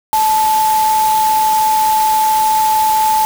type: tone in noise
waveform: sine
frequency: 870 Hz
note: A5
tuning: 20 cents flat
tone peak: -10 dBFS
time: 0.13-3.25 s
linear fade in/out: 0 ms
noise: white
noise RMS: -23 dBFS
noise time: 0.13-3.25 s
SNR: +10 dB
effects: none